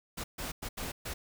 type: noise bursts at uneven times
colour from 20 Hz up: pink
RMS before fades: -38 dBFS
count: 5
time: 0.17-0.24 / 0.38-0.52 / 0.62-0.69 / 0.77-0.92 / 1.05-1.14 s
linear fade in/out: 10 ms
effects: none